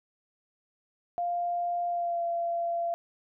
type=tone with pitch glide; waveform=sine; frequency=698.5 to 683.7 Hz; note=F5 to F5; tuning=0 to -37 cents; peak=-27 dBFS; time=1.18-2.94 s; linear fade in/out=0 ms; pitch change=-37 cents; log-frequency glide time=1.88-2.23 s; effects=none